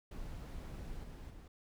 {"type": "noise with level steps", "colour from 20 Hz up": "brown", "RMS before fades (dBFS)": [-45, -48, -52], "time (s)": [0.11, 1.48], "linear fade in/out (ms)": 5, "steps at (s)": [1.03, 1.3], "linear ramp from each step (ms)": 5, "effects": []}